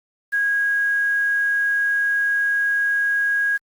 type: tone with quantisation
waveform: sine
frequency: 1644 Hz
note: G#6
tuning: 18 cents flat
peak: -17 dBFS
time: 0.32-3.58 s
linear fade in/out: 20 ms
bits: 7
effects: Opus 48 kbps